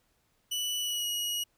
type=tone with pitch glide; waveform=sawtooth; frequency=2963 to 2900 Hz; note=F#7 to F#7; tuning=+2 to -35 cents; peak=-27 dBFS; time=0.51-1.44 s; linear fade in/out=10 ms; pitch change=-37 cents; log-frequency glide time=0.8-1.06 s; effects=pink hiss -72 dBFS RMS until 1.57 s